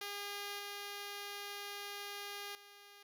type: tone with level steps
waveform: 5% pulse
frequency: 406 Hz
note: G#4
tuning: 39 cents flat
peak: -30 / -32 / -45 dBFS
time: 0.01-3.03 s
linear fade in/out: 5 ms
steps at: 0.59 / 2.55 s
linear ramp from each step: 2 ms
effects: none